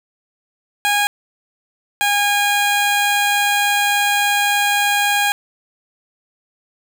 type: tone pair in turn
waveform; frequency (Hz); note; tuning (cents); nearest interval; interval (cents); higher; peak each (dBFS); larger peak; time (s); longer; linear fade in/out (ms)
15% pulse; 820 / 816.5; G#5 / G#5; -22 / -30; unison; 8; first; -8; neither; 0.85-1.07 / 2.01-5.32; second; 0
effects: none